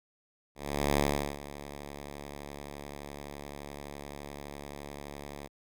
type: tone with ADSR envelope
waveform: 5% pulse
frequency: 71.7 Hz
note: D2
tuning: 41 cents flat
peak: -13 dBFS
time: 0.55-5.48 s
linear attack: 420 ms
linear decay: 400 ms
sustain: -17 dB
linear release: 19 ms
effects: Opus 48 kbps